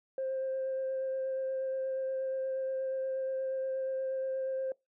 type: tone with vibrato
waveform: sine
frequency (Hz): 528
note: C5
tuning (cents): +16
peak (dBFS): -30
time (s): 0.18-4.72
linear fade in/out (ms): 2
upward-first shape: sine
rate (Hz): 8.4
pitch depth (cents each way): 11
effects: noise-tail reverb RT60 0.2 s tail -24 dB re dry + tanh soft clip ceiling -28 dBFS